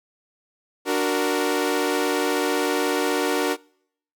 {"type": "chord", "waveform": "sawtooth", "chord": "D augmented", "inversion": "none", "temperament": "equal", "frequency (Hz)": [293.7, 370, 466.2], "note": ["D4", "F#4", "A#4"], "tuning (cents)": [0, 0, 0], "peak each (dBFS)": -21, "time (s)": [0.85, 3.57], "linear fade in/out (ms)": 50, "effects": ["noise-tail reverb RT60 0.7 s tail -26 dB re dry"]}